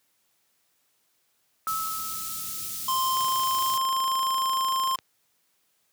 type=band-stop noise; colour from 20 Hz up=white; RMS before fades=-34 dBFS; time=1.67-3.78 s; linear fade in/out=10 ms; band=220 to 4300 Hz; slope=12 dB/octave
type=tone with exponential decay; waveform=sine; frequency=1300 Hz; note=E6; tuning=24 cents flat; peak=-25 dBFS; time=1.67-3.28 s; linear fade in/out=0 ms; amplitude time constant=350 ms
type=tone with pitch glide; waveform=square; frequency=1046 to 1053.3 Hz; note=C6 to C6; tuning=-1 to +11 cents; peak=-24 dBFS; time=2.88-4.96 s; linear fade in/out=5 ms; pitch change=+12 cents; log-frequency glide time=3.13-3.86 s
type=click train; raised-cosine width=0.2 ms; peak=-21 dBFS; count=49; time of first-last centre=3.17-4.988 s; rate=26.4 Hz
effects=white hiss -70 dBFS RMS until 5.92 s + high-pass 80 Hz 12 dB/octave